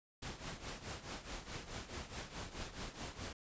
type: noise with tremolo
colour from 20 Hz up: pink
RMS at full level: -43 dBFS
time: 0.22-3.33 s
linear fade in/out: 5 ms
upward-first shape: triangle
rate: 4.7 Hz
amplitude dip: 80%
effects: resampled to 16000 Hz